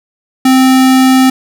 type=tone; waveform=square; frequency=260.8 Hz; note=C4; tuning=5 cents flat; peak=-5 dBFS; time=0.45-1.3 s; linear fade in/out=5 ms; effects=none